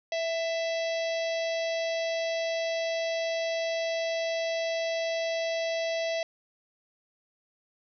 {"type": "harmonic tone with a mistuned harmonic", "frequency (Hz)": 659.3, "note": "E5", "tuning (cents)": 0, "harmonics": [1, 3, 4, 5, 6, 7, 8, 9], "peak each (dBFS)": [-28, -38, -40, -42, -44, -45, -46, -47], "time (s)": [0.12, 6.23], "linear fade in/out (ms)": 2, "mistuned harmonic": 3, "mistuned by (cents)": 17, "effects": []}